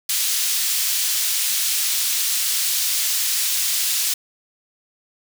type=high-pass noise; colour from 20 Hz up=pink; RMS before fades=-21 dBFS; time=0.09-4.14 s; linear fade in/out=5 ms; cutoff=4000 Hz; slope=12 dB/octave; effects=none